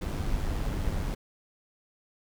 brown noise with amplitude modulation, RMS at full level -28 dBFS, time 0.01-1.15 s, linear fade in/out 10 ms, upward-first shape sine, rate 103 Hz, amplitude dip 40%, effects none

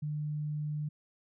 sine tone, 150 Hz, D3, 37 cents sharp, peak -32 dBFS, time 0.02-0.89 s, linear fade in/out 10 ms, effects none

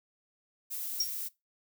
violet noise, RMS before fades -37 dBFS, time 0.7-1.29 s, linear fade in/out 20 ms
sine tone with exponential decay, 5588 Hz, F8, in tune, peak -23 dBFS, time 1-1.12 s, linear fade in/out 5 ms, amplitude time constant 24 ms
effects noise-tail reverb RT60 0.2 s tail -20 dB re dry

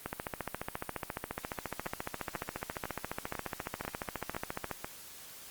two click trains, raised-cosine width 0.5 ms, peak -21 / -19 dBFS, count 7 / 68, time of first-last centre 1.86-4.845 / 0.06-4.713 s, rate 2.01 / 14.4 Hz, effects white hiss -50 dBFS RMS until 5.5 s + Opus 32 kbps

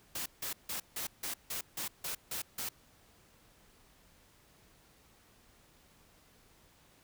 white noise bursts, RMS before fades -38 dBFS, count 10, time 0.15-2.69 s, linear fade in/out 5 ms, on 110 ms, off 160 ms, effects pink hiss -64 dBFS RMS until 7.03 s

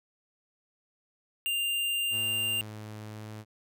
square tone, 2794 Hz, F7, in tune, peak -28 dBFS, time 1.46-2.61 s, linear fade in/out 0 ms
sawtooth tone with pitch glide, 107.2 to 107.88 Hz, A2 to A2, -45 to -34 cents, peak -36 dBFS, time 2.1-3.45 s, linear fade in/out 50 ms, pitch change +11 cents, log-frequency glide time 3.08-3.28 s
effects none

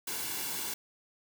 white noise with comb filter, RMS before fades -36 dBFS, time 0.07-0.74 s, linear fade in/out 5 ms, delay 1.6 ms, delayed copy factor -0.55, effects none

